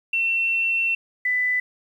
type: tone pair in turn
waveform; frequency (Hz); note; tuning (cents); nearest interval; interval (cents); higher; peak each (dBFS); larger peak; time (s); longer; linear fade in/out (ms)
sine; 2703 / 1995.4; E7 / B6; +43 / +17; perfect fourth; 526; first; -19 / -19; neither; 0.13-0.95 / 1.25-1.6; first; 5
effects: 9-bit